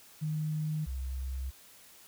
sine tone pair in turn, 154.3 / 65.35 Hz, D#3 / C2, -14 / -1 cents, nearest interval octave + minor third, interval 1487 cents, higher first, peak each -30 / -33 dBFS, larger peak first, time 0.21-0.86 / 0.86-1.51 s, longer neither, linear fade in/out 20 ms, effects white hiss -56 dBFS RMS until 2.07 s

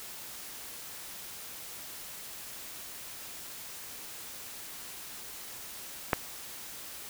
click, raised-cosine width 0.5 ms, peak -8 dBFS, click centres 6.132 s, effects white hiss -44 dBFS RMS until 7.09 s

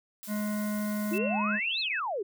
blue noise, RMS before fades -43 dBFS, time 0.23-1.18 s, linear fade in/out 0 ms
harmonic tone, 209.8 Hz, G#3, 18 cents sharp, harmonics 1 / 3 / 5 / 7 / 9 / 10, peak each -29 / -39 / -44 / -45 / -51 / -50 dBFS, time 0.27-1.6 s, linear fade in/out 50 ms
sine exponential two-way sweep, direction up then down, 311.1 to 4301 to 364.7 Hz, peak -29 dBFS, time 1.11-2.23 s, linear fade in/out 10 ms, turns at 1.8 s
sine tone with vibrato, 2630 Hz, E7, 5 cents flat, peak -33 dBFS, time 1.13-2 s, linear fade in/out 10 ms, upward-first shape triangle, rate 2.3 Hz, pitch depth 67 cents each way
effects none

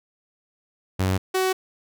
sawtooth tone pair in turn, 94.1 / 375.1 Hz, F#2 / F#4, +30 / +24 cents, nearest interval 2 octaves, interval 2394 cents, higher second, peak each -16 dBFS, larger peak neither, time 0.99-1.18 / 1.34-1.53 s, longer neither, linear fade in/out 10 ms, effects none

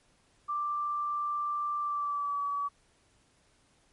sine tone with pitch glide, 1178 to 1141.8 Hz, D6 to D6, +5 to -49 cents, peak -29 dBFS, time 0.48-2.69 s, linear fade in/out 20 ms, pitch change -54 cents, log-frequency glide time 1.8-2.42 s, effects pink hiss -67 dBFS RMS until 3.92 s + MP3 48 kbps

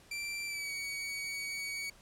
sawtooth tone with pitch glide, 2349 to 2252 Hz, D7 to C#7, 0 to +27 cents, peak -33 dBFS, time 0.11-1.9 s, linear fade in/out 5 ms, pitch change -73 cents, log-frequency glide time 0.46-0.72 s, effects pink hiss -60 dBFS RMS until 2.01 s + low-pass 11000 Hz 12 dB/octave

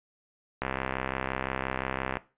click train, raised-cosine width 0.5 ms, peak -14 dBFS, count 103, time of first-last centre 0.62-2.17 s, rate 65.8 Hz, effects noise-tail reverb RT60 0.3 s tail -17 dB re dry + resampled to 8000 Hz

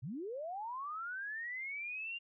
sine linear sweep, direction up, 103.6 to 2816 Hz, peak -39 dBFS, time 0.02-2.19 s, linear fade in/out 20 ms, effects none

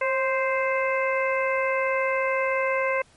harmonic tone with a mistuned harmonic, 522 Hz, C5, 4 cents flat, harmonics 1 / 2 / 3 / 4 / 5, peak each -24 / -28 / -32 / -28 / -34 dBFS, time 0.01-3.02 s, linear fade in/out 5 ms, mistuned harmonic 1, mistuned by +39 cents, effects pink hiss -57 dBFS RMS until 3.16 s + MP3 48 kbps

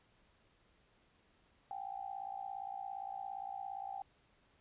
sine tone with amplitude modulation, 784 Hz, G5, in tune, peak -37 dBFS, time 1.71-4.02 s, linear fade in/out 0 ms, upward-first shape sine, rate 57.4 Hz, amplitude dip 90%, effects pink hiss -71 dBFS RMS until 4.6 s + resampled to 8000 Hz

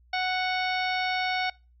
harmonic tone with a mistuned harmonic, 740 Hz, F#5, in tune, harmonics 1 / 2 / 3 / 4 / 5 / 6 / 7, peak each -28 / -33 / -31 / -39 / -37 / -39 / -41 dBFS, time 0.13-1.5 s, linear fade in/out 5 ms, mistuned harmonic 7, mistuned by +88 cents, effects noise-tail reverb RT60 0.3 s tail -25 dB re dry + added 60 Hz sine -56 dBFS peak until 1.8 s

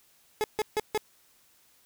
30% pulse tone bursts, 427.4 Hz, G#4, 50 cents sharp, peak -22 dBFS, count 4, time 0.41-0.976 s, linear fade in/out 0 ms, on 29 ms, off 150 ms, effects white hiss -63 dBFS RMS until 1.85 s

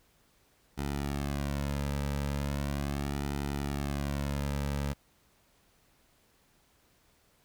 sawtooth tone with flanger, 70.8 Hz, C#2, 37 cents sharp, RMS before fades -33 dBFS, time 0.77-4.94 s, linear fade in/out 20 ms, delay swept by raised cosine 1.8 to 2.8 ms, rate 0.38 Hz, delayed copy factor -0.8, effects pink hiss -67 dBFS RMS until 7.44 s

